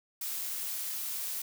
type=noise; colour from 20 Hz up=blue; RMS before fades=-36 dBFS; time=0.21-1.42 s; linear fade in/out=5 ms; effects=none